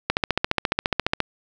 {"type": "click train", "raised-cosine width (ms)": 0.3, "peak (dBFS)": -3, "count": 17, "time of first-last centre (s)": [0.1, 1.203], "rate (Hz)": 14.5, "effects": []}